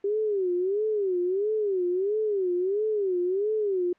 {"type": "tone with vibrato", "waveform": "sine", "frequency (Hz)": 392, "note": "G4", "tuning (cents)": 0, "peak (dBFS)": -23, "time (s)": [0.04, 3.93], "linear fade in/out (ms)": 5, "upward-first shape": "sine", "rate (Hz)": 1.5, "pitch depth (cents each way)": 180, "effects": ["white hiss -63 dBFS RMS until 3.98 s", "low-pass 2000 Hz 12 dB/octave"]}